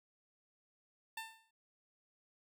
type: tone with exponential decay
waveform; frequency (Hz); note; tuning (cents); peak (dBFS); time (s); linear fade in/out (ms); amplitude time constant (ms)
15% pulse; 894; A5; +27; -33; 1.17-1.51; 5; 72
effects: none